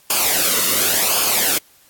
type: noise with flanger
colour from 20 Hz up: white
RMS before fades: -17 dBFS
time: 0.1-1.58 s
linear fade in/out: 2 ms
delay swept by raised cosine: 0.51 to 1.26 ms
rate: 0.91 Hz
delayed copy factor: -0.65
effects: white hiss -52 dBFS RMS until 1.89 s + AAC 64 kbps